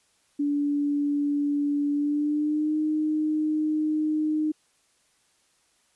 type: tone with pitch glide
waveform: sine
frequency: 288.7 to 307.6 Hz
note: D4 to D#4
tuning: -30 to -20 cents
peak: -22 dBFS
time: 0.39-4.52 s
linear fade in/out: 10 ms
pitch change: +110 cents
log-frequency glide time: 1.92-2.77 s
effects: white hiss -66 dBFS RMS until 5.95 s + resampled to 24000 Hz